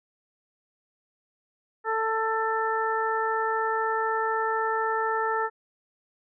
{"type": "harmonic tone", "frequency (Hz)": 444, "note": "A4", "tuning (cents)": 16, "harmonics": [1, 2, 3, 4], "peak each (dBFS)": [-29, -28, -29, -32], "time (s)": [1.84, 5.5], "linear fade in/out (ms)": 50, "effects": []}